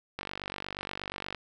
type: click train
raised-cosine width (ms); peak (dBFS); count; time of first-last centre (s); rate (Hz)
0.3; -19; 57; 0.19-1.347; 48.4
effects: none